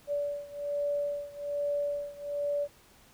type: beating tone pair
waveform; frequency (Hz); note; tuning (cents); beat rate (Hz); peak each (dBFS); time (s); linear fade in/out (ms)
sine; 577 / 578.2; D5 / D5; -31 / -27; 1.2; -32 / -34; 0.07-2.68; 50
effects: pink hiss -59 dBFS RMS until 3.13 s